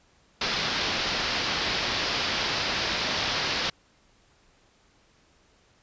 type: low-pass noise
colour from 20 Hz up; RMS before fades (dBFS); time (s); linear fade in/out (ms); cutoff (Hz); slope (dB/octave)
white; -28; 0.41-3.7; 5; 5200; 48
effects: pink hiss -62 dBFS RMS until 5.82 s + resampled to 16000 Hz